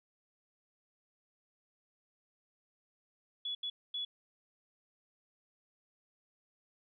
sine tone bursts at uneven times, 3400 Hz, G#7, 40 cents sharp, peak -35 dBFS, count 3, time 3.45-3.55 / 3.63-3.7 / 3.94-4.05 s, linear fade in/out 5 ms, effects none

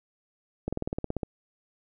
slowing click train, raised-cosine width 2 ms, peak -16 dBFS, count 11, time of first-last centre 0.68-1.232 s, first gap 46 ms, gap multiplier 1.04, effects none

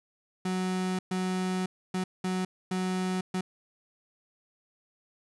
35% pulse tone bursts at uneven times, 185.1 Hz, F#3, 1 cent sharp, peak -26 dBFS, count 6, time 0.45-0.99 / 1.11-1.66 / 1.94-2.04 / 2.24-2.45 / 2.71-3.21 / 3.34-3.41 s, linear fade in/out 5 ms, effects resampled to 24000 Hz

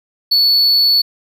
triangle tone, 4435 Hz, C#8, in tune, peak -8 dBFS, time 0.31-1.02 s, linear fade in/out 10 ms, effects none

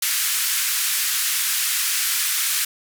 white band-pass noise, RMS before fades -22 dBFS, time 0.02-2.65 s, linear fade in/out 5 ms, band 1400 to 15000 Hz, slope 24 dB/octave, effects none

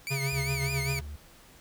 sawtooth tone with vibrato, 2277 Hz, C#7, 46 cents sharp, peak -29 dBFS, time 0.07-0.99 s, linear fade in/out 0 ms, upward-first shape triangle, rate 5 Hz, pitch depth 150 cents each way
square tone with tremolo, 136.7 Hz, C#3, 24 cents flat, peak -28 dBFS, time 0.1-1.01 s, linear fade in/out 20 ms, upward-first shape sine, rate 7.8 Hz, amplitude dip 50%
triangle tone, 73.42 Hz, D2, in tune, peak -35 dBFS, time 0.32-1.16 s, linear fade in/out 5 ms
effects pink hiss -55 dBFS RMS until 1.6 s

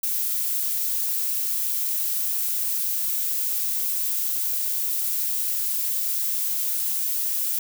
violet noise, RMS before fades -25 dBFS, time 0.03-7.59 s, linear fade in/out 5 ms, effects none

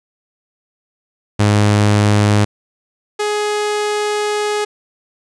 sawtooth tone pair in turn, 104 / 418.5 Hz, G#2 / G#4, +3 / +13 cents, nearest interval 2 octaves, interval 2410 cents, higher second, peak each -6 / -12 dBFS, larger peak first, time 1.39-2.45 / 3.19-4.65 s, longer second, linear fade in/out 10 ms, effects resampled to 22050 Hz + 8-bit

